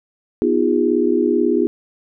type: chord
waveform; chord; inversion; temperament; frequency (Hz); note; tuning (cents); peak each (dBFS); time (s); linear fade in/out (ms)
sine; F half-diminished seventh; second; equal with one note detuned; 246.9 / 311.1 / 349.2 / 407.5; Cb4 / Eb4 / F4 / Ab4; 0 / 0 / 0 / -33; -20 / -20 / -18 / -19; 0.42-1.67; 0
effects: none